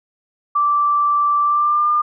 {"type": "tone with pitch glide", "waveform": "sine", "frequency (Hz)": [1169, 1203.3], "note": ["D6", "D6"], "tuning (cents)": [-8, 42], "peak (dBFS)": -13, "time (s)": [0.55, 2.02], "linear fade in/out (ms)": 10, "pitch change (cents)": 50, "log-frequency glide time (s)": [1.43, 1.89], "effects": []}